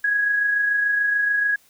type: tone with amplitude modulation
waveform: sine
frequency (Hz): 1661.2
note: G#6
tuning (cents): 0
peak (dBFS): -16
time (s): 0.04-1.56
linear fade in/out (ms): 5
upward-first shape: sine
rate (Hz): 26.9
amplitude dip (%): 35
effects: white hiss -57 dBFS RMS until 1.69 s